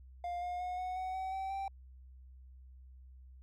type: tone with pitch steps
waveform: triangle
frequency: 703 / 713.6 / 724.4 / 735.4 / 746.5 / 757.8 / 769.3 / 780.9 Hz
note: F5 / F5 / F#5 / F#5 / F#5 / F#5 / G5 / G5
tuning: +11 / +37 / -37 / -11 / +15 / +41 / -33 / -7 cents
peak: -34 dBFS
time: 0.24-1.68 s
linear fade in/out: 2 ms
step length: 180 ms
effects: added 64 Hz sine -52 dBFS peak until 3.42 s